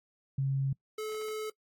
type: tone pair in turn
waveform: sine / square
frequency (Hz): 136 / 431.8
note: C#3 / A4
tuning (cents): -33 / -33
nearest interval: octave + minor sixth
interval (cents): 2000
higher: second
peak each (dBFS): -27 / -35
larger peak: first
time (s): 0.38-0.73 / 0.98-1.5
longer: second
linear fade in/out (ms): 5
effects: noise-tail reverb RT60 0.1 s tail -23 dB re dry + AAC 64 kbps